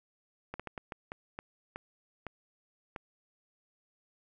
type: slowing click train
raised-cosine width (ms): 0.5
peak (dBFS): -24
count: 10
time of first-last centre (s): 0.54-2.962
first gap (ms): 56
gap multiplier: 1.37
effects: none